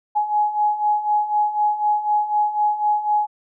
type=beating tone pair; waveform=sine; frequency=837 / 841 Hz; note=G#5 / G#5; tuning=+13 / +22 cents; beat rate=4 Hz; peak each=-23 / -18 dBFS; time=0.15-3.27 s; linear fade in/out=20 ms; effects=none